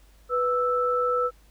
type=tone pair together; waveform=sine; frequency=493.9 / 1318.6 Hz; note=B4 / E6; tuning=0 / 0 cents; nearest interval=octave + perfect fourth; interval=1700 cents; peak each=-24 dBFS; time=0.29-1.31 s; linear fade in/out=50 ms; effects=added 50 Hz sine -53 dBFS peak until 1.5 s + pink hiss -61 dBFS RMS until 1.5 s